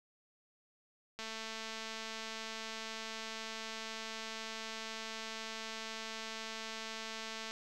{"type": "click train", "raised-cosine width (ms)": 0.2, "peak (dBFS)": -26, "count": 1404, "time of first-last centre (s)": [1.19, 7.51], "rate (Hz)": 222, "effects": []}